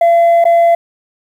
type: tone with dropouts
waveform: sine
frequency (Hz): 680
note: F5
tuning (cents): -46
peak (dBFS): -3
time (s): 0.01-0.75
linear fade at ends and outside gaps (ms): 5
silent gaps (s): 0.442-0.452
effects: tanh soft clip ceiling -5 dBFS + 7-bit